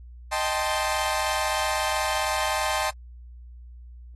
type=chord; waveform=sawtooth; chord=A half-diminished seventh; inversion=second; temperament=equal; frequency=622.3 / 784 / 880 / 1046.5 Hz; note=Eb5 / G5 / A5 / C6; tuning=0 / 0 / 0 / 0 cents; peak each=-26 dBFS; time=0.31-2.91 s; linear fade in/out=20 ms; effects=added 60 Hz sine -41 dBFS peak until 4.15 s + AAC 32 kbps